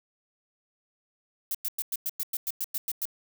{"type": "noise bursts", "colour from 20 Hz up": "violet", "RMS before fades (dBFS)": -30, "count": 12, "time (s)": [1.51, 3.054], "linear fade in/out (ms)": 2, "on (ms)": 37, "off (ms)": 100, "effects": []}